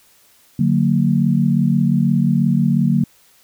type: chord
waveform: sine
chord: D augmented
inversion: none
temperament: just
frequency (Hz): 146.83 / 183.54 / 229.4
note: D3 / F#3 / A#3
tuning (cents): 0 / -14 / -28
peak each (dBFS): -17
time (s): 0.59-3.04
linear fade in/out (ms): 5
effects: white hiss -53 dBFS RMS until 3.43 s